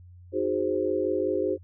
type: chord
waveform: sine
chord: Ab dominant seventh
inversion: second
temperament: equal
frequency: 311.1 / 370 / 415.3 / 523.3 Hz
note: Eb4 / Gb4 / Ab4 / C5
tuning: 0 / 0 / 0 / 0 cents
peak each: -31 / -28 / -29 / -29 dBFS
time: 0.32-1.58 s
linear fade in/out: 50 ms
effects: added 89 Hz sine -46 dBFS peak until 1.63 s